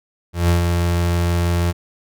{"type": "tone with ADSR envelope", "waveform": "35% pulse", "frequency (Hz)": 86.3, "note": "F2", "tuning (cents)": -20, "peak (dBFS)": -10, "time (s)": [0.33, 1.73], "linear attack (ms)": 160, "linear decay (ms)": 120, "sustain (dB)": -4, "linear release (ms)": 31, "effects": []}